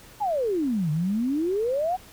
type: exponential two-way sweep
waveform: sine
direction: down then up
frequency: 880 to 146.83 to 766 Hz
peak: -22 dBFS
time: 0.2-1.97 s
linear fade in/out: 20 ms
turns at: 0.91 s
effects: pink hiss -49 dBFS RMS until 2.12 s